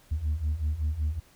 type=beating tone pair; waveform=sine; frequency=73 / 78.3 Hz; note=D2 / D#2; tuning=-10 / +11 cents; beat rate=5.3 Hz; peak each=-29 / -26 dBFS; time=0.11-1.2 s; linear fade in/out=10 ms; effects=tanh soft clip ceiling -22 dBFS + pink hiss -59 dBFS RMS until 1.35 s